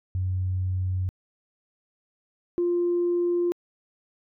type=tone pair in turn; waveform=sine; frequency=92.5 / 349.2 Hz; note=F#2 / F4; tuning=0 / 0 cents; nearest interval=octave + major seventh; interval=2300 cents; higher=second; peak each=-23 / -20 dBFS; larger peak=second; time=0.15-1.09 / 2.58-3.52 s; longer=neither; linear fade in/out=0 ms; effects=tanh soft clip ceiling -17 dBFS